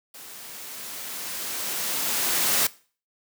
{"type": "noise with level ramp", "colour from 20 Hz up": "white", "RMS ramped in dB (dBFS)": [-43, -21], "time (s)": [0.14, 2.67], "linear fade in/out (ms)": 5, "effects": ["noise-tail reverb RT60 0.4 s tail -20 dB re dry", "high-pass 150 Hz 12 dB/octave"]}